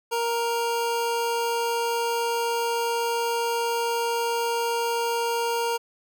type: tone pair together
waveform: square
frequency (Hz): 468.2 / 932.3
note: A#4 / A#5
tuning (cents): +8 / 0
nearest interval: octave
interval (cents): 1192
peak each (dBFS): -27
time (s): 0.11-5.78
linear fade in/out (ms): 20
effects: none